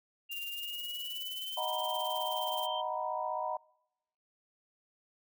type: tone with pitch glide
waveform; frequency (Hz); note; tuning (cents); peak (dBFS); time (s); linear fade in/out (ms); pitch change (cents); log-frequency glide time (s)
sine; 2794 to 3136; F7 to G7; 0 to 0; -38; 0.29-2.82; 20; +200; 0.48-1.74
type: noise with tremolo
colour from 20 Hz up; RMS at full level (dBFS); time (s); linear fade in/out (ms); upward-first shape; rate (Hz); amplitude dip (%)
violet; -42; 0.31-2.67; 10; sine; 19; 70
type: chord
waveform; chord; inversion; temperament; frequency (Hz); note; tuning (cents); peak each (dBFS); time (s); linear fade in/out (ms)
sine; B major seventh; first; equal; 622.3 / 740 / 932.3 / 987.8; D#5 / F#5 / A#5 / B5; 0 / 0 / 0 / 0; -38; 1.57-3.57; 5
effects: noise-tail reverb RT60 0.9 s tail -25 dB re dry

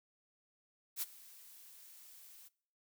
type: noise with ADSR envelope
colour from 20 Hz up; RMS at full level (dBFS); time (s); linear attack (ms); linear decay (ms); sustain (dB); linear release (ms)
blue; -36; 0.96-2.49; 61; 26; -21; 21
effects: noise-tail reverb RT60 0.6 s tail -23 dB re dry

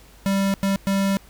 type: tone bursts at uneven times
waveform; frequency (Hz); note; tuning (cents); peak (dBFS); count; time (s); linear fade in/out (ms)
square; 196; G3; 0; -19; 3; 0.26-0.54 / 0.63-0.76 / 0.87-1.17; 0
effects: added 50 Hz sine -49 dBFS peak until 1.29 s + pink hiss -51 dBFS RMS until 1.29 s

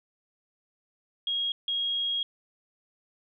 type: tone bursts at uneven times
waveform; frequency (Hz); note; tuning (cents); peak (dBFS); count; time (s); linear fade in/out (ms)
sine; 3279; G#7; -23; -26; 2; 1.27-1.52 / 1.68-2.23; 2
effects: none

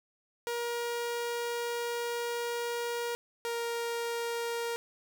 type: tone pair in turn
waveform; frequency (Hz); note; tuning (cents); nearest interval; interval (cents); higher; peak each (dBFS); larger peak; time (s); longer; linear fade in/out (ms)
sawtooth; 474.1 / 468.4; A#4 / A#4; +29 / +8; unison; 21; first; -28; neither; 0.47-3.15 / 3.45-4.76; first; 0
effects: none

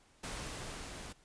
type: noise with level ramp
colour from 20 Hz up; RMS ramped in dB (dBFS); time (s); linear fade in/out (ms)
pink; -41 to -47; 0.23-1.13; 10
effects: pink hiss -66 dBFS RMS until 1.24 s + resampled to 22050 Hz

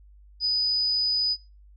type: tone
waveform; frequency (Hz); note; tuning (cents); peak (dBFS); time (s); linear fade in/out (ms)
sine; 4978; D#8; 0; -21; 0.4-1.37; 50
effects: noise-tail reverb RT60 0.3 s tail -24 dB re dry + added 50 Hz sine -49 dBFS peak until 1.76 s

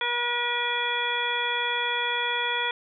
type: harmonic tone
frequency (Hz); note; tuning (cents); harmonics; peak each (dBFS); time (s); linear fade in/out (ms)
481; B4; -46; 1 / 2 / 3 / 4 / 5 / 7; -35 / -30 / -32 / -31 / -32 / -30; 0.01-2.71; 2
effects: none

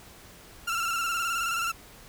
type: tone with vibrato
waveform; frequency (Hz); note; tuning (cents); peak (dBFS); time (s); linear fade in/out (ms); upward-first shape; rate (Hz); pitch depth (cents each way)
30% pulse; 1364; F6; -41; -24; 0.67-1.72; 10; square; 19; 44
effects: pink hiss -50 dBFS RMS until 2.08 s

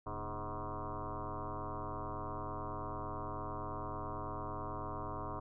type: tone with frequency modulation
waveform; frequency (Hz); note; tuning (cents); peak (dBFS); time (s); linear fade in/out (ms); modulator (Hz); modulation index
sine; 523.3; C5; 0; -38; 0.06-5.4; 10; 109; 6.1
effects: none

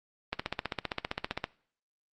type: click train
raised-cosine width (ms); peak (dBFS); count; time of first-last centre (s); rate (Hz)
0.3; -14; 18; 0.33-1.441; 15.3
effects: noise-tail reverb RT60 0.5 s tail -20 dB re dry + Opus 24 kbps

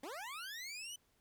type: linear sweep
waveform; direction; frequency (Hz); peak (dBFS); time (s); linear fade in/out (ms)
20% pulse; up; 246.9 to 3036; -39; 0.03-0.96; 5
effects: pink hiss -75 dBFS RMS until 1.2 s

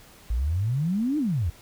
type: exponential two-way sweep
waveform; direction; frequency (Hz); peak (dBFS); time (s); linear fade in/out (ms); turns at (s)
sine; up then down; 52.8 to 315.2 to 73.8; -22; 0.3-1.5; 5; 1.18
effects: pink hiss -51 dBFS RMS until 1.61 s

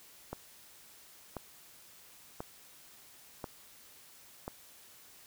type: click train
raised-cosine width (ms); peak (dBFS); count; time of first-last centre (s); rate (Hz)
1; -24; 5; 0.33-4.479; 0.964
effects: white hiss -57 dBFS RMS until 5.26 s

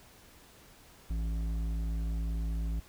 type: tone with hard clipping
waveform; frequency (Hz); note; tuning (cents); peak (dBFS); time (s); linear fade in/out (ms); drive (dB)
sine; 55; A1; 0; -32; 1.1-2.8; 5; 9
effects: pink hiss -57 dBFS RMS until 2.88 s

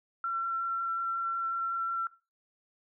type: tone with vibrato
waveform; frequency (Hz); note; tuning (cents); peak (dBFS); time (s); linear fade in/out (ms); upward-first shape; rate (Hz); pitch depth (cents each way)
sine; 1356; E6; +49; -29; 0.24-2.07; 2; sine; 5.5; 9
effects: noise-tail reverb RT60 0.3 s tail -19 dB re dry

